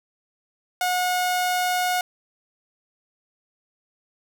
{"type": "tone", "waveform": "sawtooth", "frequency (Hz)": 725, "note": "F#5", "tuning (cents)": -35, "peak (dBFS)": -17, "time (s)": [0.81, 2.01], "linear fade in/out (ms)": 2, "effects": []}